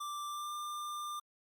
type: tone with pitch glide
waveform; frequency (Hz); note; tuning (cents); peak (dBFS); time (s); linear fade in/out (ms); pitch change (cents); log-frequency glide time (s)
square; 1177 to 1195.5; D6 to D6; +3 to +30; -39; 0-1.2; 10; +27; 0.28-0.53
effects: Opus 48 kbps